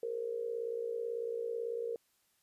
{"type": "tone with amplitude modulation", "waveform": "sine", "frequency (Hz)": 464.9, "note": "A#4", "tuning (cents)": -5, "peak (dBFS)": -31, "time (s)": [0.03, 1.96], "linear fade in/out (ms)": 2, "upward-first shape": "sine", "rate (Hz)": 58.1, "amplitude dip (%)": 75, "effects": ["white hiss -74 dBFS RMS until 2.42 s", "resampled to 32000 Hz"]}